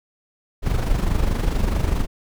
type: noise with amplitude modulation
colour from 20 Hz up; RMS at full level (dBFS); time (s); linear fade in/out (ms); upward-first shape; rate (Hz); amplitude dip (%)
brown; -17; 0.62-2.07; 50; sine; 24.7; 60
effects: none